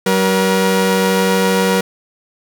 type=tone pair together; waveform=sawtooth; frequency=189.5 / 477.5 Hz; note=F#3 / A#4; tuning=+42 / +42 cents; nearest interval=octave + major third; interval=1600 cents; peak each=-11 dBFS; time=0.06-1.81 s; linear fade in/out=5 ms; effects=none